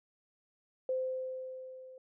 sine tone with level ramp, 517 Hz, C5, 21 cents flat, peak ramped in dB -29 to -49 dBFS, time 0.89-1.98 s, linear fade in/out 2 ms, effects none

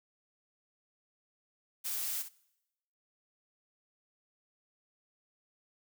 blue noise with echo, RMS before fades -36 dBFS, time 1.84-2.23 s, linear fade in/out 20 ms, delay 62 ms, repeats 1, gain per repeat -10 dB, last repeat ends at 2.292 s, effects noise-tail reverb RT60 0.9 s tail -23 dB re dry

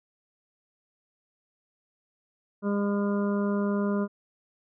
harmonic tone, 202.6 Hz, G#3, 43 cents flat, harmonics 1 / 2 / 3 / 5 / 6 / 7, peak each -25 / -31 / -35 / -39 / -41 / -42 dBFS, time 2.62-4.08 s, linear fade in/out 50 ms, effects none

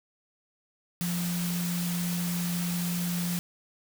sine tone in noise, 174.61 Hz, F3, in tune, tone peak -28 dBFS, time 1.01-3.39 s, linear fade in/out 0 ms, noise white, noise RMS -36 dBFS, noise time 1.01-3.39 s, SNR +5 dB, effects none

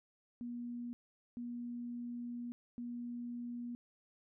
sine tone bursts at uneven times, 240.2 Hz, B3, 48 cents flat, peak -40 dBFS, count 3, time 0.41-0.93 / 1.37-2.52 / 2.78-3.75 s, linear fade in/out 0 ms, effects none

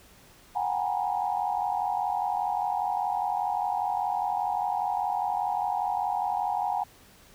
sine tone cluster, 731 / 776 / 816 / 916 / 968 Hz, F#5 / G5 / G#5 / A#5 / B5, -21 / -18 / -31 / -31 / -35 cents, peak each -30 / -36 / -29 / -35 / -36 dBFS, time 0.55-6.84 s, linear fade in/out 10 ms, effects pink hiss -55 dBFS RMS until 7.34 s

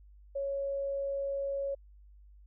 sine tone, 554.4 Hz, C#5, in tune, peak -31 dBFS, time 0.35-1.75 s, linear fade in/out 10 ms, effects added 50 Hz sine -53 dBFS peak until 2.46 s

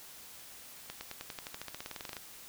accelerating click train, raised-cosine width 0.2 ms, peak -23 dBFS, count 20, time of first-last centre 0.9-2.168 s, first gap 110 ms, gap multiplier 0.94, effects white hiss -51 dBFS RMS until 2.48 s

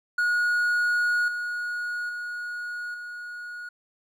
triangle tone with level steps, 1448 Hz, F#6, 38 cents flat, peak -19 / -26 / -29 / -33 dBFS, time 0.18-3.69 s, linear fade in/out 5 ms, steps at 1.28 / 2.09 / 2.94 s, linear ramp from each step 2 ms, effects none

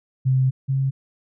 sine tone pair in turn, 130.81 / 134.72 Hz, C3 / C#3, 0 / -49 cents, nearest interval minor second, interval 51 cents, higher second, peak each -15 / -18 dBFS, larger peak first, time 0.25-0.51 / 0.68-0.91 s, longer first, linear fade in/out 20 ms, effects none

